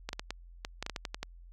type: clicks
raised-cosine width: 0.2 ms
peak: -18 dBFS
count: 12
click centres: 0.09 / 0.131 / 0.195 / 0.306 / 0.649 / 0.826 / 0.864 / 0.897 / 0.962 / 1.052 / 1.145 / 1.23 s
effects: added 43 Hz sine -49 dBFS peak until 1.52 s